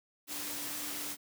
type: tone in noise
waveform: sine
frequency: 293.7 Hz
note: D4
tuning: in tune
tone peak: -49 dBFS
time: 0.27-1.17 s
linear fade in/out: 50 ms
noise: white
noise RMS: -39 dBFS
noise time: 0.27-1.17 s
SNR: -13 dB
effects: high-pass 100 Hz 12 dB/octave